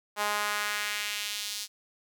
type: tone with high-pass filter sweep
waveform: sawtooth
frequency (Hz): 207.7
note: G#3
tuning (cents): 0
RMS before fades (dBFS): -32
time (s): 0.16-1.68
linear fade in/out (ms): 50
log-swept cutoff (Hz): 850 to 4700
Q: 1.4
effects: none